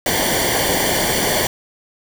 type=noise with comb filter; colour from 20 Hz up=pink; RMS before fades=-18 dBFS; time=0.06-1.47 s; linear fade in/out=2 ms; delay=0.77 ms; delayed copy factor=-0.8; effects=none